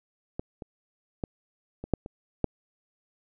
clicks, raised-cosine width 2 ms, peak -18 / -25 / -17 / -23 / -9 / -25 / -10 dBFS, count 7, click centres 0.395 / 0.622 / 1.238 / 1.84 / 1.937 / 2.061 / 2.443 s, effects none

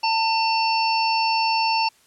harmonic tone, 900 Hz, A5, 39 cents sharp, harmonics 1 / 3 / 5 / 6, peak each -20 / -25 / -27 / -28 dBFS, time 0.03-1.89 s, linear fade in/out 10 ms, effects white hiss -57 dBFS RMS until 2.06 s + low-pass 10000 Hz 12 dB/octave

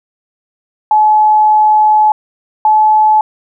sine tone pair in turn, 855 / 859.9 Hz, A5 / A5, -50 / -40 cents, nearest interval unison, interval 10 cents, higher second, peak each -5 dBFS, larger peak neither, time 0.91-2.12 / 2.65-3.21 s, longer first, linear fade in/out 2 ms, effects none

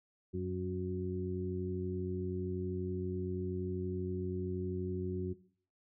harmonic tone with a mistuned harmonic, 92.5 Hz, F#2, in tune, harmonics 1 / 2 / 3 / 4, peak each -39 / -39 / -45 / -38 dBFS, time 0.33-5.34 s, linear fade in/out 20 ms, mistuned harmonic 4, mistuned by -19 cents, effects noise-tail reverb RT60 0.5 s tail -17 dB re dry

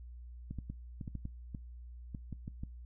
clicks, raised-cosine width 5 ms, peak -28 dBFS, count 12, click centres 0.51 / 0.587 / 0.7 / 1.012 / 1.078 / 1.153 / 1.254 / 1.548 / 2.148 / 2.327 / 2.479 / 2.635 s, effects noise-tail reverb RT60 0.2 s tail -22 dB re dry + added 60 Hz sine -46 dBFS peak until 2.85 s

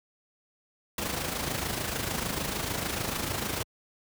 pink noise with amplitude modulation, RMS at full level -29 dBFS, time 0.98-3.63 s, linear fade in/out 2 ms, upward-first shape sine, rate 26.7 Hz, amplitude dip 55%, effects high-pass 60 Hz 12 dB/octave

